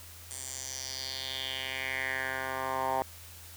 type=tone with band-pass filter sweep; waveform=10% pulse; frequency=131.8 Hz; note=C3; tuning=13 cents sharp; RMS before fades=-35 dBFS; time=0.31-3.02 s; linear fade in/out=0 ms; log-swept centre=8700 to 850 Hz; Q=3.8; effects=added 85 Hz sine -51 dBFS peak until 3.56 s + white hiss -50 dBFS RMS until 3.56 s